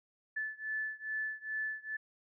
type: beating tone pair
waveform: sine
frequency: 1740 / 1742.4 Hz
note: A6 / A6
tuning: -20 / -17 cents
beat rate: 2.4 Hz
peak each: -38 / -39 dBFS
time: 0.36-1.97 s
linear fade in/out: 10 ms
effects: none